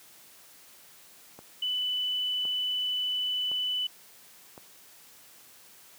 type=click train; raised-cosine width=1 ms; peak=-31 dBFS; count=4; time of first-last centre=1.39-4.578 s; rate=0.941 Hz
type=tone; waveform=sine; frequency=2991 Hz; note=F#7; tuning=18 cents sharp; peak=-27 dBFS; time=1.62-3.87 s; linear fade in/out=5 ms
effects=white hiss -54 dBFS RMS until 5.98 s + high-pass 100 Hz 12 dB/octave